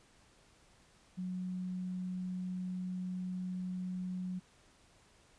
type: tone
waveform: sine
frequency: 183 Hz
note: F#3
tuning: 19 cents flat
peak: -36 dBFS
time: 1.17-4.4 s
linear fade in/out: 20 ms
effects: pink hiss -65 dBFS RMS until 5.38 s + resampled to 22050 Hz